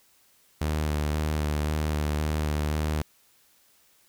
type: tone with vibrato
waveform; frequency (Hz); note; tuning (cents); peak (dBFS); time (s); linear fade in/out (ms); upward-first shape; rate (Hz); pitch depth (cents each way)
sawtooth; 75.8; D#2; -45; -21; 0.61-3.02; 5; square; 1.9; 21
effects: white hiss -62 dBFS RMS until 4.08 s